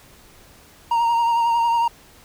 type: tone with vibrato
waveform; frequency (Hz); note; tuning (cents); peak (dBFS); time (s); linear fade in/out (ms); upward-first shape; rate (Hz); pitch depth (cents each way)
triangle; 932.3; A#5; 0; -14; 0.91-1.88; 5; triangle; 11; 32
effects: pink hiss -49 dBFS RMS until 2.24 s